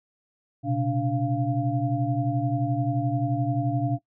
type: tone cluster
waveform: sine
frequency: 121.1 / 132.6 / 289.8 / 692 Hz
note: B2 / C3 / D4 / F5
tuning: -34 / +23 / -23 / -16 cents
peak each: -27 / -28 / -27 / -31 dBFS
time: 0.63-3.99 s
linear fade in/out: 50 ms
effects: noise-tail reverb RT60 0.1 s tail -17 dB re dry